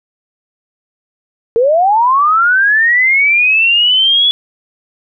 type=linear sweep; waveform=sine; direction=up; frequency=443.6 to 3420 Hz; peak=-7 dBFS; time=1.56-4.31 s; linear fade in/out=0 ms; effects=none